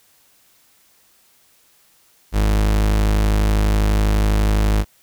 40% pulse tone, 52.1 Hz, G#1, 6 cents sharp, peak -13 dBFS, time 2.32-4.85 s, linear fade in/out 50 ms, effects white hiss -56 dBFS RMS until 5.02 s

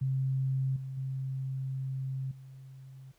sine tone with level steps, 132.9 Hz, C3, 27 cents sharp, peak -27 / -36 / -32 / -46 dBFS, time 0.01-3.12 s, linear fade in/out 10 ms, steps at 0.76 / 0.97 / 2.31 s, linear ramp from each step 5 ms, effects pink hiss -69 dBFS RMS until 3.18 s

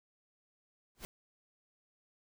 pink noise with exponential growth, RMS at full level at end -39 dBFS, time 0.95-1.05 s, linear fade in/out 0 ms, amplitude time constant 20 ms, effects none

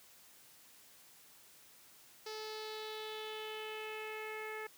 sawtooth tone with low-pass filter sweep, 433.2 Hz, A4, 27 cents flat, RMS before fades -44 dBFS, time 2.26-4.67 s, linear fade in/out 5 ms, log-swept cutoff 5000 to 2000 Hz, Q 3.8, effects white hiss -61 dBFS RMS until 4.77 s + high-pass 80 Hz 12 dB/octave

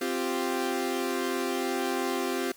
sawtooth chord, C suspended fourth, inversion none, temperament equal, 261.6 / 349.2 / 392 Hz, C4 / F4 / G4, 0 / 0 / 0 cents, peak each -28 dBFS, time 0.01-2.52 s, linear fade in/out 5 ms, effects white hiss -55 dBFS RMS until 2.56 s

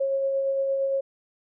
sine tone with tremolo, 544 Hz, C#5, 33 cents flat, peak -21 dBFS, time 0-1.01 s, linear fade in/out 10 ms, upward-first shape sine, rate 8.7 Hz, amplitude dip 25%, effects none

